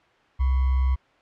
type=tone with sample-and-hold; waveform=sine; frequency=65.41 Hz; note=C2; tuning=in tune; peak=-18 dBFS; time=0.39-0.96 s; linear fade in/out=20 ms; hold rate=1050 Hz; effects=white hiss -58 dBFS RMS until 1.21 s + low-pass 2000 Hz 12 dB/octave